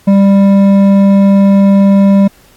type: tone with hard clipping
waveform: sine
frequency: 197.5 Hz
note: G3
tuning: 13 cents sharp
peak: -5 dBFS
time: 0.07-2.28 s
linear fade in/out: 10 ms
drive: 8 dB
effects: pink hiss -45 dBFS RMS until 2.56 s + AAC 64 kbps